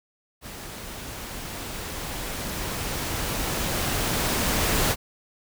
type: noise with level ramp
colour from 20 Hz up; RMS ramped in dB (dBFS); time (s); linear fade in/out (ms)
pink; -39 to -22; 0.41-4.96; 50
effects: none